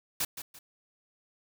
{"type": "noise with echo", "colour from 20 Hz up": "white", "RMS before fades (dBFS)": -30, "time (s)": [0.2, 0.25], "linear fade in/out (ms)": 5, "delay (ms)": 170, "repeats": 2, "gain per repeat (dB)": -10, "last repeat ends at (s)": 0.59, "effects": []}